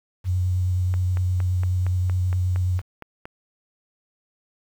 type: tone with vibrato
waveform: sine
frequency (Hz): 91.2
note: F#2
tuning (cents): -24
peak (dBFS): -19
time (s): 0.24-2.82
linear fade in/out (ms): 50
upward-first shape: triangle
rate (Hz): 9.5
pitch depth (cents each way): 20
type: click train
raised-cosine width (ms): 0.5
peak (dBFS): -21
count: 11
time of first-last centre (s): 0.94-3.255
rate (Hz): 4.32
effects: 8-bit